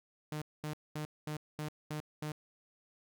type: tone bursts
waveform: sawtooth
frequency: 151.9 Hz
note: D#3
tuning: 41 cents flat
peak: -33 dBFS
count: 7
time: 0.32-2.319 s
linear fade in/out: 2 ms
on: 97 ms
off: 220 ms
effects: none